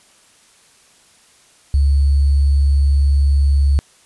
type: tone with sample-and-hold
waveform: sine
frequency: 70.1 Hz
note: C#2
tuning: 20 cents sharp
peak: -10 dBFS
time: 1.74-3.79 s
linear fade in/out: 0 ms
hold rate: 4410 Hz
effects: white hiss -51 dBFS RMS until 4.05 s + resampled to 24000 Hz